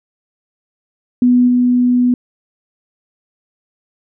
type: tone with level steps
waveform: sine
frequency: 246.9 Hz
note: B3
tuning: in tune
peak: -7 / -9 dBFS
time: 1.22-2.14 s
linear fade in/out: 2 ms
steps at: 1.47 s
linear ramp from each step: 20 ms
effects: none